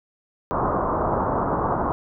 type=low-pass noise; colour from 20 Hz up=white; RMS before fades=-23 dBFS; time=0.51-1.92 s; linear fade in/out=0 ms; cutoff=1200 Hz; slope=48 dB/octave; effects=none